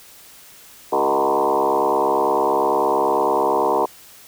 sine tone with frequency modulation, 683 Hz, F5, 39 cents flat, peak -15 dBFS, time 0.92-3.86 s, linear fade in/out 10 ms, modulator 68.9 Hz, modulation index 5, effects white hiss -45 dBFS RMS until 4.27 s

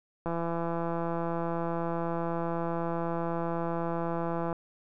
click train, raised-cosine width 1 ms, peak -19 dBFS, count 718, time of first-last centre 0.26-4.528 s, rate 168 Hz, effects none

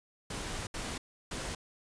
pink noise bursts at uneven times, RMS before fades -38 dBFS, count 3, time 0.3-0.67 / 0.74-0.98 / 1.31-1.55 s, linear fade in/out 5 ms, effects resampled to 22050 Hz

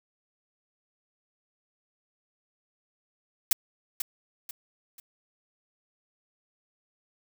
blue noise with echo, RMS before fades -21 dBFS, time 3.51-3.53 s, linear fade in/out 2 ms, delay 490 ms, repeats 3, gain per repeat -9 dB, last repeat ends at 5 s, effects none

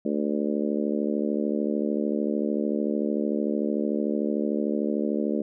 harmonic tone, 73.4 Hz, D2, in tune, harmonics 3 / 4 / 5 / 6 / 7 / 8, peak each -27 / -29 / -31 / -33 / -34 / -35 dBFS, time 0.05-5.42 s, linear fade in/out 5 ms, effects none

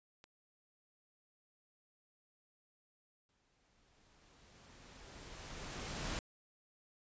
click, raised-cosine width 0.2 ms, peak -39 dBFS, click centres 0.241 s
pink noise with exponential growth, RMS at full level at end -39 dBFS, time 3.29-6.19 s, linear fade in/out 1 ms, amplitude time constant 630 ms
effects resampled to 16000 Hz

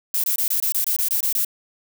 violet noise bursts, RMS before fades -21 dBFS, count 11, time 0.14-1.448 s, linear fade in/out 2 ms, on 98 ms, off 23 ms, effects none

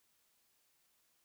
silence, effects white hiss -75 dBFS RMS until 1.24 s

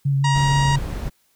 sine tone with vibrato, 138.59 Hz, C#3, in tune, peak -16 dBFS, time 0.05-0.79 s, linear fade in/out 10 ms, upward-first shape sine, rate 6.3 Hz, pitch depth 22 cents each way
harmonic tone, 948 Hz, A#5, 29 cents sharp, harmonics 1 / 2 / 3 / 4 / 5 / 6 / 7 / 8 / 9, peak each -21 / -27 / -31 / -33 / -35 / -37 / -38 / -39 / -40 dBFS, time 0.24-0.76 s, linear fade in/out 5 ms
brown noise, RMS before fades -27 dBFS, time 0.34-1.1 s, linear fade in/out 20 ms
effects white hiss -63 dBFS RMS until 1.35 s

